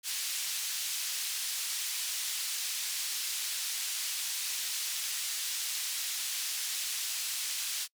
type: band-pass noise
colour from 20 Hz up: pink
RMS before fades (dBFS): -35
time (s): 0.03-7.88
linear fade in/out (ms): 50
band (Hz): 3500 to 13000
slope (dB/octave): 12
effects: noise-tail reverb RT60 0.1 s tail -25 dB re dry

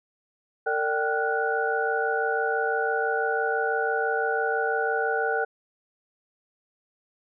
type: tone cluster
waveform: sine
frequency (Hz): 453.7 / 591 / 773 / 1410 / 1476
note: A#4 / D5 / G5 / F6 / F#6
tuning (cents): -47 / +11 / -24 / +16 / -5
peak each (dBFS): -27 / -33 / -28 / -35 / -28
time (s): 0.66-5.45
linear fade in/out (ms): 10
effects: none

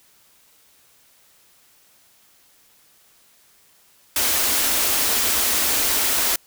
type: band-stop noise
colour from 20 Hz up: white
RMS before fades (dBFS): -20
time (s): 4.16-6.36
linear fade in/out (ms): 2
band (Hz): 100 to 210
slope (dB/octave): 48
effects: white hiss -56 dBFS RMS until 6.46 s

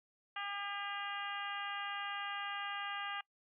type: harmonic tone with a mistuned harmonic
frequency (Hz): 403.5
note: G#4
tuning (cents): -50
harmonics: 2 / 3 / 4 / 5 / 6 / 7 / 8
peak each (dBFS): -45 / -44 / -45 / -47 / -51 / -46 / -53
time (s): 0.36-3.21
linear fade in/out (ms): 5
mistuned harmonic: 5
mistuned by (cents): -19
effects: noise-tail reverb RT60 0.1 s tail -24 dB re dry

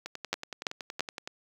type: two click trains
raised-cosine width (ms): 0.2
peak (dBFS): -20 / -10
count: 14 / 3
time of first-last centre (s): 0.06-1.275 / 0.33-1.006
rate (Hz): 10.7 / 2.96
effects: high-pass 200 Hz 12 dB/octave + 8-bit

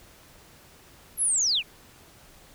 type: linear sweep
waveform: sine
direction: down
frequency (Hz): 11550 to 2232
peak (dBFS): -21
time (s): 1.17-1.63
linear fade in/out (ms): 50
effects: pink hiss -53 dBFS RMS until 2.54 s

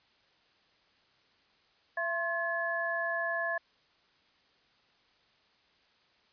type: tone cluster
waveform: sine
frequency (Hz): 673 / 1059 / 1711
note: E5 / C6 / A6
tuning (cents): +36 / +21 / -49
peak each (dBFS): -34 / -39 / -32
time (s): 1.97-3.58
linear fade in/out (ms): 5
effects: white hiss -67 dBFS RMS until 6.32 s + resampled to 11025 Hz

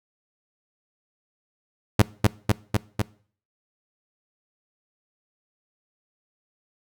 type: tone with echo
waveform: sawtooth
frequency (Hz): 103.83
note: G#2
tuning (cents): 0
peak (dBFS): -8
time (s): 1.99-2.02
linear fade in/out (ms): 5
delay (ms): 250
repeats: 4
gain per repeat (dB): -2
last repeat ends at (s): 3.02
effects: noise-tail reverb RT60 0.5 s tail -22 dB re dry

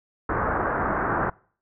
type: low-pass noise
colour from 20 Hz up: white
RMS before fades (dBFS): -25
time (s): 0.29-1.3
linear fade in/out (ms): 5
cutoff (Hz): 1600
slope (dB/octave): 48
effects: noise-tail reverb RT60 0.5 s tail -25 dB re dry

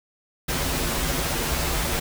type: noise with comb filter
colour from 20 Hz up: pink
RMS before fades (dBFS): -25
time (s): 0.48-2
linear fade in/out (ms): 10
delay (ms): 9.7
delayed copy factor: -0.65
effects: none

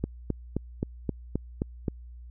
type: click train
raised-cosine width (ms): 3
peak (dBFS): -14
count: 8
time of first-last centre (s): 0.04-1.882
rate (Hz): 3.8
effects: added 60 Hz sine -42 dBFS peak until 2.3 s

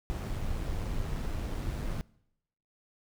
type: noise with amplitude modulation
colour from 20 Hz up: brown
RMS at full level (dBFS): -32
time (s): 0.1-2.01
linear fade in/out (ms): 0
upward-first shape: sine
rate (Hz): 102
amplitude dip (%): 30
effects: noise-tail reverb RT60 0.8 s tail -23 dB re dry

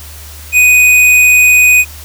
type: tone with hard clipping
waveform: sine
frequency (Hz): 2489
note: D#7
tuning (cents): 0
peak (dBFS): -5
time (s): 0.52-1.85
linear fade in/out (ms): 50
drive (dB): 12
effects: added 75 Hz sine -30 dBFS peak until 2.04 s + white hiss -33 dBFS RMS until 2.04 s

